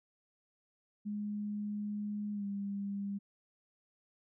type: tone with pitch glide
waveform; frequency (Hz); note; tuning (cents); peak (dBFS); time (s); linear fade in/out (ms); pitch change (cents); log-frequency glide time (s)
sine; 207.7 to 199.93; G#3 to G3; 0 to +34; -35; 1.05-3.19; 20; -66; 2.33-2.45
effects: none